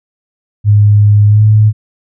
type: tone with pitch glide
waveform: sine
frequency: 103.83 to 107.18 Hz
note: G#2 to A2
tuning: 0 to -45 cents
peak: -3 dBFS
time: 0.64-1.73 s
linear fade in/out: 50 ms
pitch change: +55 cents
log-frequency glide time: 1.27-1.43 s
effects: none